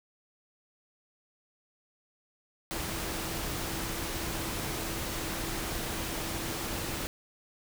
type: tone in noise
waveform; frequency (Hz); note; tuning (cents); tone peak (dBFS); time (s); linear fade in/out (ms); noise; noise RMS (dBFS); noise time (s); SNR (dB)
sine; 330; E4; +2; -43; 2.71-7.07; 0; pink; -35; 2.71-7.07; -11
effects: none